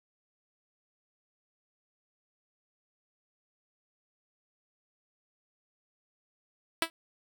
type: tone with exponential decay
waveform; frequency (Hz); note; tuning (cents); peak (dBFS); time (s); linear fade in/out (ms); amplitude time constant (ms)
5% pulse; 328.9; E4; -4; -10; 6.82-6.9; 1; 17
effects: none